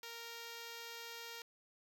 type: tone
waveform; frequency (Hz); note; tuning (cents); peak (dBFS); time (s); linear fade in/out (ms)
5% pulse; 464.8; A#4; -5; -35; 0.03-1.42; 2
effects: none